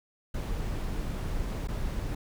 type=noise with dropouts; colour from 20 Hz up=brown; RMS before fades=-32 dBFS; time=0.34-2.15 s; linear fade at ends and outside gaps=5 ms; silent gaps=1.674-1.684 s; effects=none